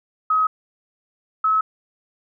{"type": "tone pair in turn", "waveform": "sine", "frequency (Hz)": [1270, 1290.7], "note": ["D#6", "E6"], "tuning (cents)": [35, -37], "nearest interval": "unison", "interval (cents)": 28, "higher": "second", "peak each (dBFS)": -15, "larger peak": "neither", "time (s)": [[0.3, 0.47], [1.44, 1.61]], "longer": "neither", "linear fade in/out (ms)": 5, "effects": []}